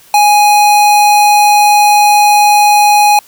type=tone; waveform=square; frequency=830.6 Hz; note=G#5; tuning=in tune; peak=-5 dBFS; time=0.14-3.19 s; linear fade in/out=2 ms; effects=white hiss -42 dBFS RMS until 3.27 s